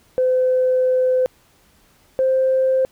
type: tone pair in turn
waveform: sine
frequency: 511 / 523.5 Hz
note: C5 / C5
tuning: -41 / +1 cents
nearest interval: unison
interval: 42 cents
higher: second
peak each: -13 dBFS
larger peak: neither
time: 0.18-1.26 / 2.19-2.85 s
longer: first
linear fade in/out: 0 ms
effects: tanh soft clip ceiling -9 dBFS + pink hiss -56 dBFS RMS until 2.91 s